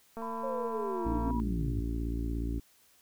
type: click train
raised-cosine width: 1 ms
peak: -28 dBFS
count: 259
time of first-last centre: 0.17-1.307 s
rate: 227 Hz
type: tone with pitch glide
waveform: sine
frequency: 1000 to 968.2 Hz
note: B5 to B5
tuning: +21 to -35 cents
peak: -37 dBFS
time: 0.22-1.4 s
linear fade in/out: 0 ms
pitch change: -56 cents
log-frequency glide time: 0.93-1.04 s
type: linear sweep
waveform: sine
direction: down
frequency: 546 to 88.7 Hz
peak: -33 dBFS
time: 0.43-1.81 s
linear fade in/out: 10 ms
type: harmonic tone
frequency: 56.9 Hz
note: A#1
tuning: 41 cents flat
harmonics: 1 / 2 / 3 / 4 / 5 / 6 / 7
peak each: -32 / -40 / -46 / -43 / -38 / -45 / -49 dBFS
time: 1.05-2.6 s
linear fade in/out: 10 ms
effects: white hiss -64 dBFS RMS until 3.01 s